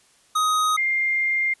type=tone pair in turn; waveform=square / sine; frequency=1254 / 2109 Hz; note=D#6 / C7; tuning=+13 / +13 cents; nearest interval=major sixth; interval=900 cents; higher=second; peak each=-19 dBFS; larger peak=neither; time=0.35-0.77 / 0.77-1.54 s; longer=second; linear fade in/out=10 ms; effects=white hiss -58 dBFS RMS until 1.6 s + resampled to 24000 Hz